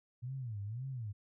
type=tone with vibrato; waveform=sine; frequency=116.2 Hz; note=A#2; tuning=5 cents flat; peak=-38 dBFS; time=0.22-1.13 s; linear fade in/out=20 ms; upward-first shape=sine; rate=1.9 Hz; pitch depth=260 cents each way; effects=none